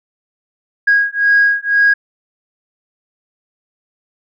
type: beating tone pair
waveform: sine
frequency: 1642 / 1644 Hz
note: G#6 / G#6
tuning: -20 / -18 cents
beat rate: 2 Hz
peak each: -12 dBFS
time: 0.87-1.94 s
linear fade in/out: 10 ms
effects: tanh soft clip ceiling -3 dBFS